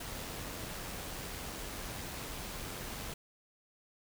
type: noise with amplitude modulation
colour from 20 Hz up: pink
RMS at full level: -41 dBFS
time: 0-3.14 s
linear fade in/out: 5 ms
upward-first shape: sine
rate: 94.4 Hz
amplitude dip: 25%
effects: none